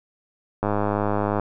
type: click train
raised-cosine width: 1 ms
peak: -9 dBFS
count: 80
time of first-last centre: 0.63-1.397 s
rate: 103 Hz
effects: none